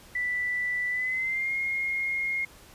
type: tone with pitch glide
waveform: sine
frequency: 1975.5 to 2142 Hz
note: B6 to C7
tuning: 0 to +40 cents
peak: -26 dBFS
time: 0.15-2.45 s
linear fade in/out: 5 ms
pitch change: +140 cents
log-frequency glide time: 0.89-1.54 s
effects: pink hiss -52 dBFS RMS until 2.74 s + resampled to 32000 Hz